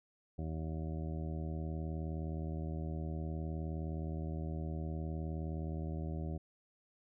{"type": "harmonic tone", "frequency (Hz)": 79.4, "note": "D#2", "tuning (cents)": 36, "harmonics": [1, 2, 3, 4, 5, 7, 8, 9], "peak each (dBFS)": [-39, -41, -48, -48, -51, -53, -56, -55], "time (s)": [0.38, 6.38], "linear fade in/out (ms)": 10, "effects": []}